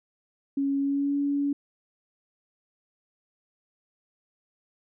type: tone with pitch glide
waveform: sine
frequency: 277.2 to 283.8 Hz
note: C#4 to C#4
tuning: 0 to +41 cents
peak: -23 dBFS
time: 0.57-1.53 s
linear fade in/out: 5 ms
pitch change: +41 cents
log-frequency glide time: 0.78-1.16 s
effects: none